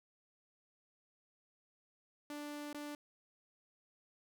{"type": "tone with dropouts", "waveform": "sawtooth", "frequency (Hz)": 293.8, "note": "D4", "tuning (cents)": 1, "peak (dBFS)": -39, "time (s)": [2.3, 2.95], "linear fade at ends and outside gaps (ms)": 2, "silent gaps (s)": [2.73, 2.745], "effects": []}